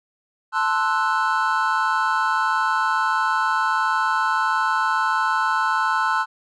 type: chord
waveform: triangle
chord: F# half-diminished seventh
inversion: first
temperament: equal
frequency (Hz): 880 / 1046.5 / 1318.5 / 1480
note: A5 / C6 / E6 / F#6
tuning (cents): 0 / 0 / 0 / 0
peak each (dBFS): -22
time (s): 0.52-6.26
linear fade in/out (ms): 50
effects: resampled to 24000 Hz